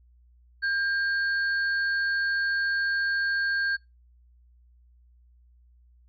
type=tone pair together; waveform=sine; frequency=1600 / 4407 Hz; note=G6 / C#8; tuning=+35 / -11 cents; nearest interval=octave + tritone; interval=1754 cents; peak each=-24 / -36 dBFS; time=0.62-3.77 s; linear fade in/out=20 ms; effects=noise-tail reverb RT60 0.2 s tail -21 dB re dry + added 60 Hz sine -55 dBFS peak until 6.08 s